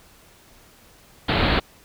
pink low-pass noise, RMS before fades -20 dBFS, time 1.28-1.6 s, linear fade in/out 10 ms, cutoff 4400 Hz, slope 96 dB/octave, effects pink hiss -52 dBFS RMS until 1.84 s

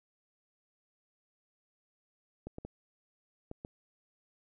clicks, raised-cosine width 2 ms, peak -28 dBFS, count 5, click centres 2.47 / 2.584 / 2.65 / 3.514 / 3.649 s, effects none

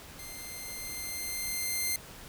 5% pulse tone with level ramp, 2093 Hz, C7, in tune, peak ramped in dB -33 to -18 dBFS, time 0.19-1.96 s, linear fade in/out 2 ms, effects pink hiss -48 dBFS RMS until 2.28 s

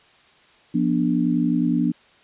sine chord, B diminished, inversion second, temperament equal with one note detuned, 174.61 / 242.7 / 293.7 Hz, F3 / B3 / D4, 0 / -30 / 0 cents, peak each -23 / -21 / -22 dBFS, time 0.74-1.92 s, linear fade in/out 10 ms, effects white hiss -54 dBFS RMS until 2.23 s + resampled to 8000 Hz

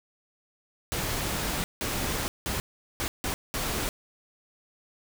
pink noise bursts at uneven times, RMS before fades -30 dBFS, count 6, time 0.92-1.64 / 1.81-2.28 / 2.46-2.6 / 3-3.08 / 3.24-3.34 / 3.54-3.89 s, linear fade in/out 0 ms, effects none

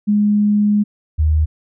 sine tone pair in turn, 207.7 / 77.44 Hz, G#3 / D#2, 0 / -8 cents, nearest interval octave + perfect fourth, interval 1708 cents, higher first, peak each -11 dBFS, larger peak neither, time 0.07-0.84 / 1.18-1.46 s, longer first, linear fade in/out 20 ms, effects none

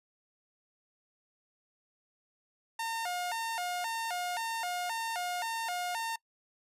sawtooth tone with vibrato, 806 Hz, G5, 48 cents sharp, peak -29 dBFS, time 2.79-6.16 s, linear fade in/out 5 ms, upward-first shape square, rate 1.9 Hz, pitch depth 210 cents each way, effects noise-tail reverb RT60 0.1 s tail -23 dB re dry + resampled to 32000 Hz

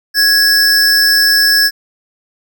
square tone pair together, 1661.2 / 5305 Hz, G#6 / E8, 0 / +10 cents, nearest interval octave + minor sixth, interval 2010 cents, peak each -11 dBFS, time 0.14-1.71 s, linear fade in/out 50 ms, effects none

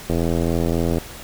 click train, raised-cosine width 2 ms, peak -8 dBFS, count 75, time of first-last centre 0.1-0.983 s, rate 83.8 Hz, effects pink hiss -37 dBFS RMS until 1.23 s

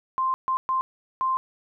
sine tone bursts at uneven times, 1046.5 Hz, C6, in tune, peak -21 dBFS, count 4, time 0.18-0.34 / 0.48-0.57 / 0.69-0.81 / 1.21-1.37 s, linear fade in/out 0 ms, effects none

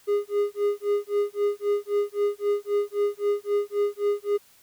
triangle tone with tremolo, 409.8 Hz, G#4, 23 cents flat, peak -17 dBFS, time 0.07-4.38 s, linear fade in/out 20 ms, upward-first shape sine, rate 3.8 Hz, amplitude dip 100%, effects white hiss -57 dBFS RMS until 4.62 s

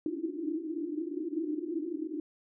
white band-pass noise, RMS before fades -35 dBFS, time 0.06-2.2 s, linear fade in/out 2 ms, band 300 to 340 Hz, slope 96 dB/octave, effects none

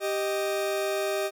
40% pulse tone pair together, 392 / 622.3 Hz, G4 / D#5, 0 / 0 cents, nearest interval minor sixth, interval 800 cents, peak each -28 dBFS, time 0-1.31 s, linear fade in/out 50 ms, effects none

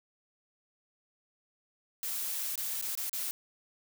blue noise with dropouts, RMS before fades -35 dBFS, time 2.03-3.31 s, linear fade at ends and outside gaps 0 ms, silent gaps 2.556-2.577 / 2.813-2.824 / 2.952-2.975 / 3.095-3.13 s, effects none

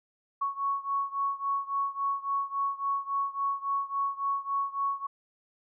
sine beating tone pair, 1108.7 / 1112.3 Hz, C#6 / C#6, 0 / +6 cents, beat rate 3.6 Hz, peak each -30 / -32 dBFS, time 0.41-5.07 s, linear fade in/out 10 ms, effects none

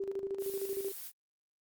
sine tone with tremolo, 392 Hz, G4, in tune, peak -32 dBFS, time 0-0.92 s, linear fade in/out 5 ms, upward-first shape square, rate 13 Hz, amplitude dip 60%
blue noise, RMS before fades -44 dBFS, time 0.39-1.12 s, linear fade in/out 50 ms
effects Opus 24 kbps

